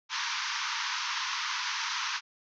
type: band-pass noise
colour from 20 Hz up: pink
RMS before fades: -33 dBFS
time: 0.09-2.21 s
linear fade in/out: 50 ms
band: 910 to 6300 Hz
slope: 96 dB/octave
effects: none